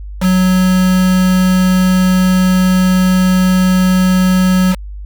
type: tone with quantisation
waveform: triangle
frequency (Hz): 184.8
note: F#3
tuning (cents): -2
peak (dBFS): -6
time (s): 0.2-4.76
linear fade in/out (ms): 50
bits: 3
effects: added 50 Hz sine -24 dBFS peak until 5.05 s